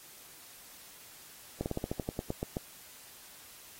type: slowing click train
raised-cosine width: 2 ms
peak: -19 dBFS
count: 12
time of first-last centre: 1.61-2.569 s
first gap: 49 ms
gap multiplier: 1.11
effects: white hiss -53 dBFS RMS until 3.79 s + AAC 48 kbps